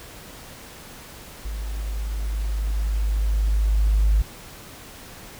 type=tone with level ramp; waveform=sine; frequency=51.91 Hz; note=G#1; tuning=in tune; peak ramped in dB=-27 to -13 dBFS; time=1.45-4.22 s; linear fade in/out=5 ms; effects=tanh soft clip ceiling -11 dBFS + pink hiss -42 dBFS RMS until 5.39 s